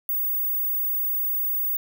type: tone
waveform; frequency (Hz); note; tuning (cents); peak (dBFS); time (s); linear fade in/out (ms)
sine; 15590; B9; -24; -22; 0.09-1.77; 2
effects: none